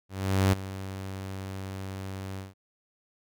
sawtooth tone with ADSR envelope, 96 Hz, G2, 36 cents flat, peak -15 dBFS, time 0.09-2.54 s, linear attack 440 ms, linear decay 6 ms, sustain -16 dB, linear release 160 ms, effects none

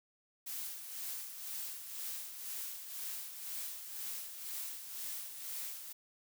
blue noise with tremolo, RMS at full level -41 dBFS, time 0.46-5.93 s, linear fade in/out 10 ms, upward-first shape sine, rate 2 Hz, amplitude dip 55%, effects none

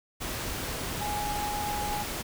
sine tone in noise, 830.6 Hz, G#5, in tune, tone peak -31 dBFS, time 1-2.04 s, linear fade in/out 20 ms, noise pink, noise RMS -34 dBFS, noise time 0.2-2.23 s, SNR 0 dB, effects none

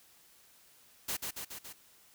white noise with echo, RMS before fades -35 dBFS, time 1.08-1.17 s, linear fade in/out 10 ms, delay 140 ms, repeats 4, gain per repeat -3 dB, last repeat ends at 1.73 s, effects white hiss -62 dBFS RMS until 2.14 s

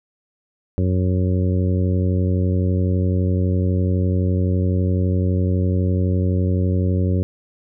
harmonic tone, 91.9 Hz, F#2, 11 cents flat, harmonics 1 / 2 / 3 / 4 / 5 / 6, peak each -17 / -23 / -27 / -29 / -31 / -33 dBFS, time 0.78-7.23 s, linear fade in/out 0 ms, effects none

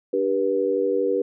sine chord, G major, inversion second, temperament equal with one note detuned, 293.7 / 392 / 484.3 Hz, D4 / G4 / B4, 0 / 0 / -34 cents, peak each -28 / -23 / -22 dBFS, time 0.13-1.22 s, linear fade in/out 5 ms, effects none

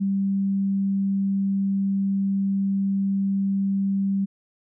sine tone, 196 Hz, G3, in tune, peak -20 dBFS, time 0-4.26 s, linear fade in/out 20 ms, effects none

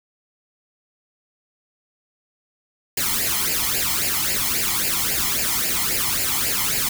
white noise with flanger, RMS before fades -22 dBFS, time 2.97-6.89 s, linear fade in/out 5 ms, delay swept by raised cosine 0.41 to 0.97 ms, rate 3.7 Hz, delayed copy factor +0.75, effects none

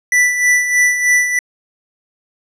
square tone with tremolo, 1975.5 Hz, B6, in tune, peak -9 dBFS, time 0.12-1.39 s, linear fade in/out 2 ms, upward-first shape sine, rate 3.2 Hz, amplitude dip 60%, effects low-pass 11000 Hz 12 dB/octave

